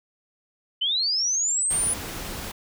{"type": "linear sweep", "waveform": "sine", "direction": "up", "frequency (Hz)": [2964, 9956], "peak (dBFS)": -21, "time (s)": [0.81, 1.94], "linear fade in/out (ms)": 10}
{"type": "noise", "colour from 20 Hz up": "pink", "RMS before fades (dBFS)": -34, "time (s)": [1.7, 2.52], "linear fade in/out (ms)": 10}
{"effects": []}